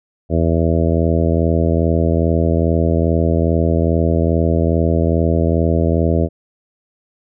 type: harmonic tone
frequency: 82.41 Hz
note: E2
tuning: in tune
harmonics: 1 / 2 / 3 / 4 / 5 / 6 / 7 / 8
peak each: -16 / -19 / -21 / -22 / -23 / -24 / -24 / -25 dBFS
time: 0.29-6.29 s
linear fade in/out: 50 ms
effects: none